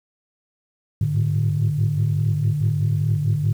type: tone cluster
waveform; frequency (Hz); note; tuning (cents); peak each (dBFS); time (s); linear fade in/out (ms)
sine; 100 / 106.1 / 110.9 / 148.4; G2 / G#2 / A2 / D3; +35 / +38 / +14 / +18; -27 / -21 / -24 / -20; 1.01-3.53; 5
effects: tanh soft clip ceiling -11 dBFS + 8-bit